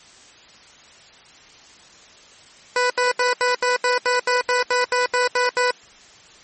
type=tone bursts; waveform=15% pulse; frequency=495.4 Hz; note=B4; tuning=5 cents sharp; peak=-10 dBFS; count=14; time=2.76-5.708 s; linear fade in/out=2 ms; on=140 ms; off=76 ms; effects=white hiss -47 dBFS RMS until 6.43 s + MP3 32 kbps